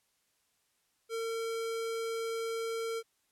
square tone, 454.7 Hz, A#4, 43 cents flat, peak -34 dBFS, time 1.09-3.03 s, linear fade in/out 50 ms, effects white hiss -75 dBFS RMS until 3.31 s + low-pass 12000 Hz 12 dB/octave

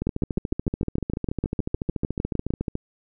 two click trains, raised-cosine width 3 ms, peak -13 / -11 dBFS, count 39 / 17, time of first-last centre 0.02-2.754 / 0.07-2.505 s, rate 13.9 / 6.57 Hz, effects none

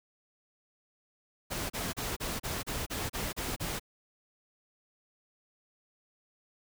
pink noise bursts, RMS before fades -35 dBFS, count 10, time 1.5-3.797 s, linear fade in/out 20 ms, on 200 ms, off 33 ms, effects none

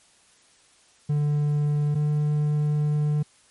triangle tone pair in turn, 147.5 / 149.21 Hz, D3 / D3, +8 / +28 cents, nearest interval unison, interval 20 cents, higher second, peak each -18 dBFS, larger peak neither, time 1.09-1.95 / 1.95-3.23 s, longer second, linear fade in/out 10 ms, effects white hiss -58 dBFS RMS until 3.5 s + MP3 48 kbps

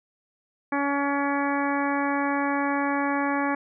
harmonic tone, 282.2 Hz, C#4, 31 cents sharp, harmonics 1 / 2 / 3 / 4 / 5 / 6 / 7 / 8, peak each -26 / -32 / -29 / -31 / -36 / -32 / -38 / -37 dBFS, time 0.72-3.55 s, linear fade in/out 5 ms, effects none

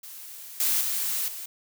blue noise with level steps, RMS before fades -42 / -24 / -28 / -37 dBFS, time 0.03-1.46 s, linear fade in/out 5 ms, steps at 0.6 / 0.81 / 1.28 s, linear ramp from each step 2 ms, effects none

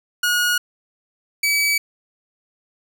sawtooth tone pair in turn, 1446 / 2287 Hz, F#6 / D7, -40 / -47 cents, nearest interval minor sixth, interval 793 cents, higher second, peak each -13 dBFS, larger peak neither, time 0.23-0.58 / 1.43-1.78 s, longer neither, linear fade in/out 5 ms, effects none

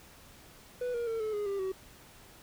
triangle tone with pitch steps, 493.9 / 472.7 / 452.4 / 433 / 414.4 / 396.6 / 379.5 Hz, B4 / A#4 / A4 / A4 / G#4 / G4 / F#4, 0 / +24 / +48 / -28 / -4 / +20 / +44 cents, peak -29 dBFS, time 0.81-1.72 s, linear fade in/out 5 ms, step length 130 ms, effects pink hiss -55 dBFS RMS until 2.42 s

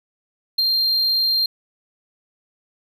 triangle tone with ADSR envelope, 4186 Hz, C8, in tune, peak -12 dBFS, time 0.58-1.46 s, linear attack 9 ms, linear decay 12 ms, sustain -3 dB, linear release 4 ms, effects none

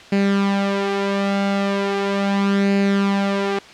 sawtooth tone with flanger, 198.4 Hz, G3, 21 cents sharp, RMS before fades -19 dBFS, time 0.12-3.59 s, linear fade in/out 5 ms, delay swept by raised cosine 0.43 to 3.63 ms, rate 0.38 Hz, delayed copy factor +0.6, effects white hiss -41 dBFS RMS until 3.73 s + low-pass 4000 Hz 12 dB/octave

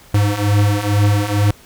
square beating tone pair, 101.5 / 103.7 Hz, G#2 / G#2, -39 / -2 cents, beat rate 2.2 Hz, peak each -18 / -15 dBFS, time 0.14-1.51 s, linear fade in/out 5 ms, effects pink hiss -45 dBFS RMS until 1.65 s

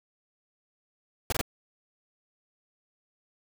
pink noise bursts, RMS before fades -28 dBFS, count 3, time 1.3-1.413 s, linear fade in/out 2 ms, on 23 ms, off 22 ms, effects none

